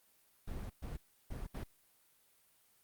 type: noise bursts at uneven times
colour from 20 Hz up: brown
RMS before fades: -42 dBFS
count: 4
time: 0.47-0.7 / 0.82-0.97 / 1.3-1.47 / 1.54-1.64 s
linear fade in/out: 10 ms
effects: white hiss -70 dBFS RMS until 2.83 s + Opus 32 kbps